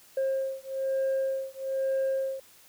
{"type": "beating tone pair", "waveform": "sine", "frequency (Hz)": [534, 535.1], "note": ["C5", "C5"], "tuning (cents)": [35, 39], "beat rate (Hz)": 1.1, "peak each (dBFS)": -28, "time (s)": [0.17, 2.4], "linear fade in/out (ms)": 5, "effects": ["tanh soft clip ceiling -23 dBFS", "white hiss -56 dBFS RMS until 2.68 s"]}